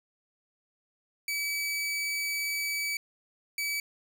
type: tone bursts at uneven times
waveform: sawtooth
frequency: 2291 Hz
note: D7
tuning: 44 cents flat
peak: -26 dBFS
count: 2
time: 1.28-2.97 / 3.58-3.8 s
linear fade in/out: 2 ms
effects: none